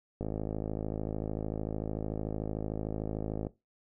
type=click train; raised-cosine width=2 ms; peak=-21 dBFS; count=175; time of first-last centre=0.21-3.468 s; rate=53.4 Hz; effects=noise-tail reverb RT60 0.2 s tail -17 dB re dry